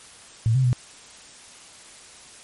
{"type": "tone with pitch steps", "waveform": "sine", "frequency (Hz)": [113.1, 131, 124.1], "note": ["A2", "C3", "B2"], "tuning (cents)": [48, 2, 9], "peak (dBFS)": -16, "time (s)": [0.46, 0.73], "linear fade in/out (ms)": 0, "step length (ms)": 90, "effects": ["white hiss -46 dBFS RMS until 2.43 s", "MP3 48 kbps"]}